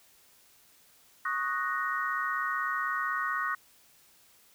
sine chord, D# minor seventh, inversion third, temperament equal, 1108.7 / 1244.5 / 1480 / 1864.7 Hz, C#6 / D#6 / F#6 / A#6, 0 / 0 / 0 / 0 cents, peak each -34 dBFS, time 1.25-3.55 s, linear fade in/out 5 ms, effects white hiss -61 dBFS RMS until 4.54 s

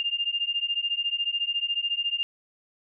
sine beating tone pair, 2800 / 2814 Hz, F7 / F7, +4 / +12 cents, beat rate 14 Hz, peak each -28 dBFS, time 0-2.23 s, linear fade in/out 0 ms, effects none

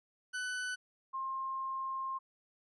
40% pulse / sine tone pair in turn, 1497 / 1062.8 Hz, F#6 / C6, +20 / +27 cents, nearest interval tritone, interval 593 cents, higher first, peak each -35 / -35 dBFS, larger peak neither, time 0.33-0.76 / 1.13-2.19 s, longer second, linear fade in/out 20 ms, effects resampled to 24000 Hz

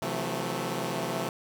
10% pulse chord, F# half-diminished seventh, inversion second, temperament equal with one note detuned, 130.81 / 164.81 / 180.56 / 220 Hz, C3 / E3 / F#3 / A3, 0 / 0 / -42 / 0 cents, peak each -27 dBFS, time 0.02-1.29 s, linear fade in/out 2 ms, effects none

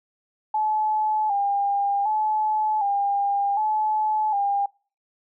sine tone with vibrato, 830.6 Hz, G#5, in tune, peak -20 dBFS, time 0.54-4.66 s, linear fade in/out 5 ms, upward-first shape square, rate 0.66 Hz, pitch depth 59 cents each way, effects noise-tail reverb RT60 0.4 s tail -26 dB re dry

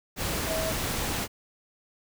sine tone in noise, 642 Hz, E5, 46 cents flat, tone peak -29 dBFS, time 0.46-0.74 s, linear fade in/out 50 ms, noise pink, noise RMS -30 dBFS, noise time 0.16-1.28 s, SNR -2 dB, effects none

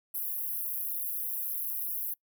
pink high-pass noise, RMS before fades -34 dBFS, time 0.14-2.14 s, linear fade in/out 10 ms, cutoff 11000 Hz, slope 96 dB/octave, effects noise-tail reverb RT60 0.1 s tail -24 dB re dry

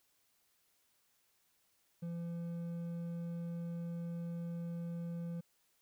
triangle tone with hard clipping, 170 Hz, F3, 46 cents flat, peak -40 dBFS, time 2.02-5.41 s, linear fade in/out 10 ms, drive 9 dB, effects white hiss -75 dBFS RMS until 5.81 s

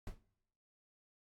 brown noise with exponential decay, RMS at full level -38 dBFS, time 0.07-0.23 s, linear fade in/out 1 ms, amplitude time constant 33 ms, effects noise-tail reverb RT60 0.9 s tail -23 dB re dry + MP3 64 kbps

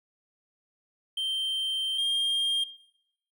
triangle tone pair in turn, 3136 / 3211 Hz, G7 / G7, 0 / +41 cents, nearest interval unison, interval 41 cents, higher second, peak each -26 / -22 dBFS, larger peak second, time 1.17-1.98 / 1.98-2.64 s, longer first, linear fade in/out 5 ms, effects noise-tail reverb RT60 0.8 s tail -18 dB re dry

